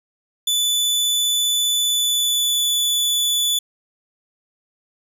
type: tone with pitch glide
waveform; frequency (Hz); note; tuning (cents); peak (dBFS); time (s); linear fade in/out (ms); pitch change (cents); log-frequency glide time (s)
sawtooth; 3485 to 3465; A7 to A7; -17 to -27; -14; 0.47-3.59; 5; -10; 1.83-2.69
effects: none